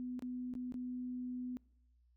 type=tone with dropouts; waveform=sine; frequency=249.9 Hz; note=B3; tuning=21 cents sharp; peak=-39 dBFS; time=0-1.57 s; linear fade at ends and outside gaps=0 ms; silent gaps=0.193-0.223 / 0.538-0.552 / 0.722-0.742 s; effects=noise-tail reverb RT60 0.8 s tail -25 dB re dry + added 60 Hz sine -67 dBFS peak until 2.16 s